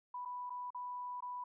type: tone with dropouts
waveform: sine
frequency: 987.8 Hz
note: B5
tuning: in tune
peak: -40 dBFS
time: 0.14-1.44 s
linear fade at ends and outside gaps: 5 ms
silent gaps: 0.251-0.256 / 0.497-0.503 / 0.705-0.746 / 1.206-1.223 s
effects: none